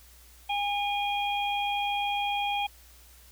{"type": "harmonic tone", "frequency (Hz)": 814, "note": "G#5", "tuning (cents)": -35, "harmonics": [1, 3, 4], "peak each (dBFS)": [-28, -33, -34], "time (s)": [0.49, 2.67], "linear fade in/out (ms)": 10, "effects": ["added 60 Hz sine -54 dBFS peak until 3.31 s", "white hiss -56 dBFS RMS until 3.31 s"]}